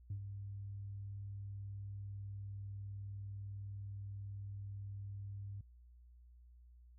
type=tone with ADSR envelope; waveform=sine; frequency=99.8 Hz; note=G2; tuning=32 cents sharp; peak=-36 dBFS; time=0.1-5.61 s; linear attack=5 ms; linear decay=87 ms; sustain=-7 dB; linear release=4 ms; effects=tanh soft clip ceiling -35 dBFS + added 60 Hz sine -58 dBFS peak until 6.98 s